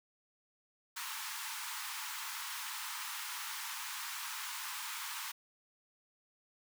pink high-pass noise, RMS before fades -42 dBFS, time 0.96-5.32 s, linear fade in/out 10 ms, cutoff 860 Hz, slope 96 dB/octave, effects none

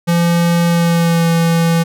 square tone with pitch glide, 170.8 to 166.9 Hz, F3 to E3, -38 to +22 cents, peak -11 dBFS, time 0.07-1.84 s, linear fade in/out 20 ms, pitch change -40 cents, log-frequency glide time 0.67-1.3 s, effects none

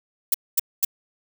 violet noise bursts, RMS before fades -18 dBFS, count 3, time 0.32-0.849 s, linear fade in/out 5 ms, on 23 ms, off 230 ms, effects none

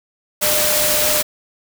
sine tone in noise, 602 Hz, D5, 43 cents sharp, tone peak -22 dBFS, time 0.41-1.23 s, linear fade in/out 20 ms, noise white, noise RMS -17 dBFS, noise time 0.41-1.23 s, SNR -8 dB, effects none

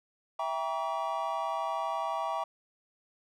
triangle chord, E diminished seventh, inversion none, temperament just, 659.3 / 791.1 / 949.3 / 1139.2 Hz, E5 / G5 / Bb5 / Db6, 0 / +16 / +31 / +47 cents, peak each -34 dBFS, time 0.39-2.44 s, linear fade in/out 5 ms, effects none

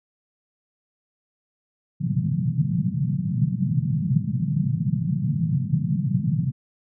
pink band-pass noise, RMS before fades -23 dBFS, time 2-6.52 s, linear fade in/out 20 ms, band 120 to 190 Hz, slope 48 dB/octave, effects none

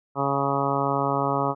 harmonic tone, 139.1 Hz, C#3, 6 cents sharp, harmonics 1 / 2 / 3 / 4 / 5 / 6 / 7 / 8 / 9, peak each -30 / -30 / -30 / -30 / -30 / -30 / -30 / -30 / -30 dBFS, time 0.15-1.55 s, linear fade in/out 50 ms, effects none

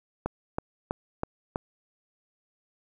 click train, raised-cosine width 1 ms, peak -14 dBFS, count 5, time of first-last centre 0.26-1.559 s, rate 3.08 Hz, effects 9-bit

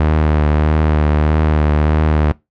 sawtooth tone with vibrato, 76.3 Hz, D#2, 33 cents flat, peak -7 dBFS, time 0-2.32 s, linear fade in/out 0 ms, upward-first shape triangle, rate 1.6 Hz, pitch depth 37 cents each way, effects noise-tail reverb RT60 0.2 s tail -22 dB re dry + low-pass 2000 Hz 12 dB/octave

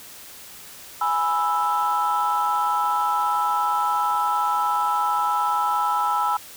sine chord, E major, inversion first, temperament equal, 830.6 / 987.8 / 1318.5 Hz, G#5 / B5 / E6, 0 / 0 / 0 cents, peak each -23 / -23 / -22 dBFS, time 1.01-6.37 s, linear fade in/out 5 ms, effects tanh soft clip ceiling -13 dBFS + white hiss -42 dBFS RMS until 6.56 s

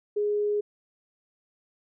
sine tone, 415.3 Hz, G#4, in tune, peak -23 dBFS, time 0.16-0.61 s, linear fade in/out 10 ms, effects none

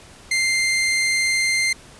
sawtooth tone, 2093 Hz, C7, in tune, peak -14 dBFS, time 0.31-1.73 s, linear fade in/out 5 ms, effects pink hiss -45 dBFS RMS until 1.99 s + resampled to 24000 Hz

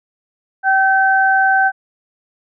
sine tone pair together, 770.5 / 1541 Hz, G5 / G6, -30 / -30 cents, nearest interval octave, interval 1200 cents, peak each -13 dBFS, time 0.63-1.72 s, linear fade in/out 50 ms, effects none

